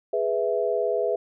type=chord; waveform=sine; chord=E major; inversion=first; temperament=equal; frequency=415.3 / 493.9 / 659.3 Hz; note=G#4 / B4 / E5; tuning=0 / 0 / 0 cents; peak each=-26 dBFS; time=0.13-1.16 s; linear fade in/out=5 ms; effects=none

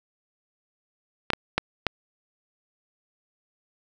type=clicks; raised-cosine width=0.3 ms; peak=-5 dBFS; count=4; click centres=1.303 / 1.334 / 1.58 / 1.867 s; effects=none

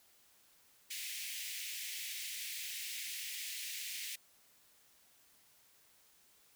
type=high-pass noise; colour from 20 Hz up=pink; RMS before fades=-43 dBFS; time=0.9-4.16 s; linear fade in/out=10 ms; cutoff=2000 Hz; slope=48 dB/octave; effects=white hiss -67 dBFS RMS until 6.55 s

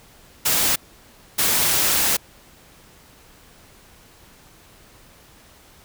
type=noise bursts at uneven times; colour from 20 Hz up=white; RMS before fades=-19 dBFS; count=2; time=0.45-0.76 / 1.38-2.17 s; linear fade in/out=10 ms; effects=pink hiss -50 dBFS RMS until 5.84 s

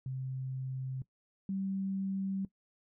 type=tone pair in turn; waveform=sine; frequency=131 / 193.39 Hz; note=C3 / G3; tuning=+2 / -23 cents; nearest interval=perfect fifth; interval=675 cents; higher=second; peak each=-35 / -32 dBFS; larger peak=second; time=0.06-1.02 / 1.49-2.45 s; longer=neither; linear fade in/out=2 ms; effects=noise-tail reverb RT60 0.1 s tail -18 dB re dry

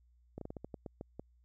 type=slowing click train; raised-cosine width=2 ms; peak=-29 dBFS; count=10; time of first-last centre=0.38-1.196 s; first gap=33 ms; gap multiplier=1.24; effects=added 60 Hz sine -64 dBFS peak until 1.44 s

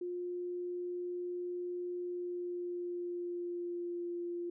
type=tone with pitch glide; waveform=sine; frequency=354.9 to 347.4 Hz; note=F4 to F4; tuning=+28 to -9 cents; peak=-36 dBFS; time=0.01-4.5 s; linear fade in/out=5 ms; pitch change=-37 cents; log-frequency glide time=1.98-4.13 s; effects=none

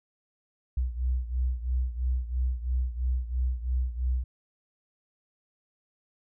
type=beating tone pair; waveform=sine; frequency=61.74 / 64.74 Hz; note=B1 / C2; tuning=0 / -18 cents; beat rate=3 Hz; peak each=-27 / -31 dBFS; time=0.77-4.24 s; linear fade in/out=5 ms; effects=none

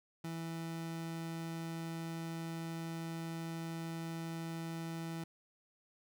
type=tone; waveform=30% pulse; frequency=164.81 Hz; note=E3; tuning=in tune; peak=-37 dBFS; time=0.24-5.24 s; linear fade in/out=5 ms; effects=none

